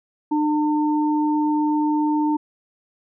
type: tone pair together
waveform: sine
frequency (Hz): 301.6 / 903.8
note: D4 / A5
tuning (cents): +46 / +46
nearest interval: octave + perfect fifth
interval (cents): 1900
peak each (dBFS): -18 / -24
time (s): 0.31-2.37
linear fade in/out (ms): 10
effects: none